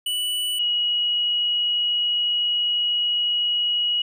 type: tone pair in turn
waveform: square / sine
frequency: 2960 / 2907 Hz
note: F#7 / F#7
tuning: 0 / -31 cents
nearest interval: unison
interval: 31 cents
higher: first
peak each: -23 / -19 dBFS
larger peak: second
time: 0.06-0.59 / 0.59-4.02 s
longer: second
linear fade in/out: 5 ms
effects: none